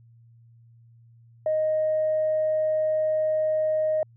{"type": "tone", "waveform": "sine", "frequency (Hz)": 622.3, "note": "D#5", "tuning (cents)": 0, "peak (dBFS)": -20, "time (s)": [1.46, 4.03], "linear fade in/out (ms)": 2, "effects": ["tanh soft clip ceiling -16 dBFS", "added 116 Hz sine -51 dBFS peak until 4.16 s"]}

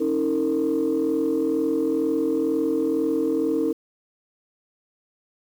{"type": "tone cluster", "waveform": "sine", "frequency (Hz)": [277, 319.1, 456.5], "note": ["C#4", "D#4", "A#4"], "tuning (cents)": [-1, 44, -36], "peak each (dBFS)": [-25, -22, -23], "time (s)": [0, 3.73], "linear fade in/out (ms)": 10, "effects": ["tanh soft clip ceiling -14 dBFS", "8-bit"]}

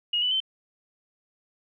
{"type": "tone with pitch steps", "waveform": "sine", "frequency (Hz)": [2877, 2978, 3083], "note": ["F#7", "F#7", "G7"], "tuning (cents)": [-49, 11, -29], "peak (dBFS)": -22, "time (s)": [0.13, 0.403], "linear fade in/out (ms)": 5, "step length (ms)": 91, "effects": []}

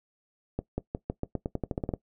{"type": "accelerating click train", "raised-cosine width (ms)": 2, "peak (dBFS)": -16, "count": 14, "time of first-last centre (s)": [0.59, 1.938], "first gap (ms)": 190, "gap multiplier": 0.89, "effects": ["noise-tail reverb RT60 0.1 s tail -18 dB re dry"]}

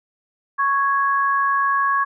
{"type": "tone pair together", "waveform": "sine", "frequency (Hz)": [1108.7, 1661.2], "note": ["C#6", "G#6"], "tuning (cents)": [0, 0], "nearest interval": "perfect fifth", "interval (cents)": 700, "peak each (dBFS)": [-17, -22], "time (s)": [0.58, 2.05], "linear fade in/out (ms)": 20, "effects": []}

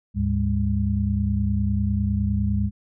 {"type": "tone cluster", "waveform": "sine", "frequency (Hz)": [73.8, 103.7, 202.7], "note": ["D2", "G#2", "G#3"], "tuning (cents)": [9, -2, -42], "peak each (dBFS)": -24, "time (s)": [0.14, 2.71], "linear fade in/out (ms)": 50, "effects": []}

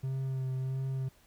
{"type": "tone with vibrato", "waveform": "triangle", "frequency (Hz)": 131.9, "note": "C3", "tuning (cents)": 14, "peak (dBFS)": -29, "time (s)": [0.03, 1.09], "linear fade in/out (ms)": 10, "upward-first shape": "sine", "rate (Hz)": 1.5, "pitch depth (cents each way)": 21, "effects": ["pink hiss -64 dBFS RMS until 1.26 s"]}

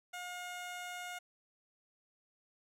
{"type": "tone with low-pass filter", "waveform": "15% pulse", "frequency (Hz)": 716, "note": "F5", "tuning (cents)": 43, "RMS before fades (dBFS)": -44, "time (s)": [0.13, 1.19], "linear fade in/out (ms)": 10, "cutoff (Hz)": 11000, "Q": 1, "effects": []}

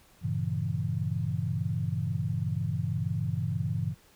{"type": "chord", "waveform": "sine", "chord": "G diminished seventh", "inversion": "none", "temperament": "equal", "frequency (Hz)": [98, 116.54, 138.59, 164.81], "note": ["G2", "Bb2", "Db3", "Fb3"], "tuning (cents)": [0, 0, 0, 0], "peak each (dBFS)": -33, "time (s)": [0.21, 3.95], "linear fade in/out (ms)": 50, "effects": ["pink hiss -60 dBFS RMS until 4.15 s"]}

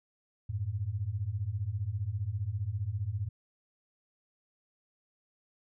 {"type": "beating tone pair", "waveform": "sine", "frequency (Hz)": [92.5, 107.5], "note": ["F#2", "A2"], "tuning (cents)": [0, -40], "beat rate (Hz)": 15, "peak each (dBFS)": [-35, -33], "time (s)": [0.49, 3.29], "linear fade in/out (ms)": 10, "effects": []}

